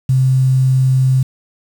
sine tone with quantisation, 130.8 Hz, C3, in tune, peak -9 dBFS, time 0.09-1.23 s, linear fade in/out 5 ms, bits 6, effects none

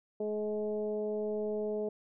sine tone with frequency modulation, 423.4 Hz, G#4, 33 cents sharp, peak -31 dBFS, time 0.2-1.89 s, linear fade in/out 5 ms, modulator 212 Hz, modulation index 0.87, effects none

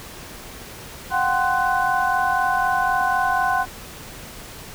sine tone cluster, 727 / 771 / 1043 / 1494 Hz, F#5 / G5 / C6 / F#6, -31 / -29 / -6 / +16 cents, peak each -23 dBFS, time 1.1-3.66 s, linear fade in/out 50 ms, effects pink hiss -38 dBFS RMS until 4.74 s

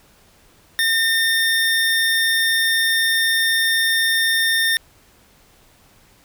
square tone pair together, 1816 / 3632 Hz, A#6 / A#7, -46 / -46 cents, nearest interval octave, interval 1200 cents, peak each -18 / -21 dBFS, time 0.79-4.77 s, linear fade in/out 0 ms, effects pink hiss -53 dBFS RMS until 6.24 s

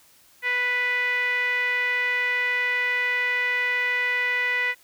5% pulse tone with low-pass filter, 493.9 Hz, B4, in tune, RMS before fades -24 dBFS, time 0.42-4.75 s, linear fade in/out 50 ms, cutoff 2100 Hz, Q 8.8, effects white hiss -56 dBFS RMS until 4.83 s

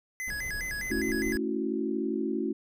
square tone with vibrato, 1845 Hz, A#6, 18 cents flat, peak -33 dBFS, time 0.2-1.37 s, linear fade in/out 0 ms, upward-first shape square, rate 4.9 Hz, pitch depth 170 cents each way
brown noise, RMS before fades -41 dBFS, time 0.27-1.37 s, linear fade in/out 10 ms
sine chord, F# minor seventh, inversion first, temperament equal, 220 / 277.2 / 329.6 / 370 Hz, A3 / C#4 / E4 / F#4, 0 / 0 / 0 / 0 cents, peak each -33 dBFS, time 0.9-2.53 s, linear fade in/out 10 ms
effects none

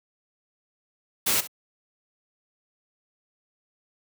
white noise with echo, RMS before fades -23 dBFS, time 1.26-1.41 s, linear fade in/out 10 ms, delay 65 ms, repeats 1, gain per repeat -15 dB, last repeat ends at 1.475 s, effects high-pass 100 Hz 12 dB/octave

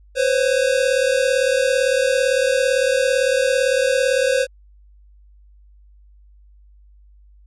square tone pair together, 505.2 / 543 Hz, B4 / C#5, +39 / -36 cents, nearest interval minor second, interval 125 cents, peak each -19 dBFS, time 0.15-4.47 s, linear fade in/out 50 ms, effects added 50 Hz sine -46 dBFS peak until 7.46 s + resampled to 24000 Hz

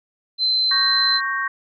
sine tone, 4079 Hz, C8, 45 cents flat, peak -16 dBFS, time 0.38-1.21 s, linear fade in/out 50 ms
sine chord, G diminished, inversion second, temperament equal, 1108.7 / 1568 / 1864.7 Hz, Db6 / G6 / Bb6, 0 / 0 / 0 cents, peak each -25 dBFS, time 0.71-1.48 s, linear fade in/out 5 ms
effects none

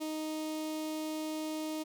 sawtooth tone with notch filter, 311.1 Hz, D#4, in tune, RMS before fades -37 dBFS, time 0-1.84 s, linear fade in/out 20 ms, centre 1600 Hz, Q 1.1, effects none

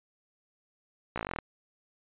slowing click train, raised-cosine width 0.5 ms, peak -18 dBFS, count 12, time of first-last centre 1.16-1.387 s, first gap 16 ms, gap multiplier 1.05, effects resampled to 8000 Hz

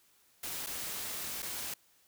white noise with dropouts, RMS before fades -39 dBFS, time 0.43-1.74 s, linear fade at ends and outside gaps 5 ms, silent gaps 0.664-0.668 / 1.422-1.426 s, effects white hiss -67 dBFS RMS until 2.07 s

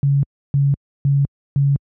sine tone bursts, 140 Hz, C#3, 18 cents sharp, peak -12 dBFS, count 4, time 0.03-1.76 s, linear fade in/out 0 ms, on 200 ms, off 310 ms, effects high-pass 60 Hz 12 dB/octave

